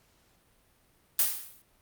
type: noise with exponential decay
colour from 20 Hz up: blue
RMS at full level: -21 dBFS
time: 1.19-1.62 s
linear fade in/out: 2 ms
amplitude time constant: 93 ms
effects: pink hiss -66 dBFS RMS until 1.81 s + Opus 48 kbps